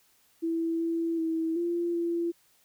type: tone with pitch steps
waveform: sine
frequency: 330 / 332.2 / 324.7 / 343.7 / 340 Hz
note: E4 / E4 / E4 / F4 / F4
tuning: +2 / +13 / -26 / -28 / -46 cents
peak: -26 dBFS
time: 0.42-2.32 s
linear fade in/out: 20 ms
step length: 380 ms
effects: white hiss -65 dBFS RMS until 2.64 s